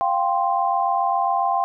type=chord; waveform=sine; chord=F suspended second; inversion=none; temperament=just; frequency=698.5 / 785.8 / 1047.7 Hz; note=F5 / G5 / C6; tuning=0 / +4 / +2 cents; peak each=-23 / -21 / -23 dBFS; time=0.01-1.64 s; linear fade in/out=0 ms; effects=none